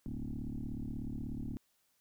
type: tone with frequency modulation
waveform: sine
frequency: 121.8 Hz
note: B2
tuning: 24 cents flat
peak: -36 dBFS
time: 0.06-1.57 s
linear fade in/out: 0 ms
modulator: 36.5 Hz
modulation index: 4.5
effects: tanh soft clip ceiling -32 dBFS + white hiss -75 dBFS RMS until 2 s